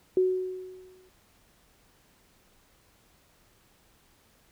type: tone with exponential decay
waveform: sine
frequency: 370.8 Hz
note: F#4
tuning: 4 cents sharp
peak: -18 dBFS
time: 0.17-1.09 s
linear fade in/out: 2 ms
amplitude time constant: 200 ms
effects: pink hiss -63 dBFS RMS until 4.51 s